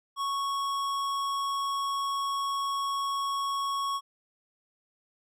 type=tone with tanh clipping; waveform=sine; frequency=1107 Hz; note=C#6; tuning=3 cents flat; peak=-30 dBFS; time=0.16-4.01 s; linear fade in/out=50 ms; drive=17 dB; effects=none